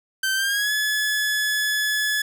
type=tone with pitch glide; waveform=sawtooth; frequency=1550 to 1709.9 Hz; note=G6 to A6; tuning=-20 to -50 cents; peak=-17 dBFS; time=0.23-2.22 s; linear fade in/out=5 ms; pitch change=+170 cents; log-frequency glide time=0.35-0.72 s; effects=none